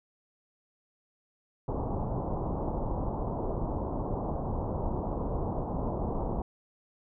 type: low-pass noise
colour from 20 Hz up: pink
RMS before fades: -32 dBFS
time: 1.68-6.42 s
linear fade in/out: 2 ms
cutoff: 1000 Hz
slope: 48 dB/octave
effects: none